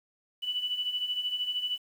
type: beating tone pair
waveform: sine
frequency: 2960 / 2973 Hz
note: F#7 / F#7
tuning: 0 / +8 cents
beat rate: 13 Hz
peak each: -36 / -30 dBFS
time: 0.42-1.78 s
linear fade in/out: 20 ms
effects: 9-bit